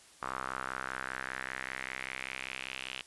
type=tone with band-pass filter sweep; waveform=sawtooth; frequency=65.1 Hz; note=C2; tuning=8 cents flat; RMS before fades=-40 dBFS; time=0.22-3.02 s; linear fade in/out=0 ms; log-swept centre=1200 to 2900 Hz; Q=3.7; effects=white hiss -58 dBFS RMS until 3.06 s + resampled to 24000 Hz